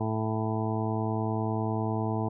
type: harmonic tone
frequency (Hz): 110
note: A2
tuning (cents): 0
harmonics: 1 / 2 / 3 / 4 / 6 / 7 / 8 / 9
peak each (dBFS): -30 / -33 / -35 / -36 / -38 / -38 / -39 / -40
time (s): 0-2.29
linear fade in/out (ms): 10
effects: none